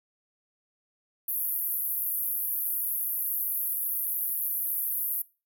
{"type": "band-pass noise", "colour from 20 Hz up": "pink", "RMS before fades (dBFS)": -30, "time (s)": [1.28, 5.22], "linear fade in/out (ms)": 5, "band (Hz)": [11000, 16000], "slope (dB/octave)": 96, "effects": ["noise-tail reverb RT60 0.3 s tail -21 dB re dry"]}